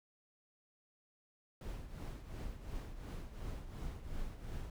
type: noise with tremolo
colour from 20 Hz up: brown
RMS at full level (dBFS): -41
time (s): 1.61-4.7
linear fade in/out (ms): 2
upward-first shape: triangle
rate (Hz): 2.8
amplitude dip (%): 70
effects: none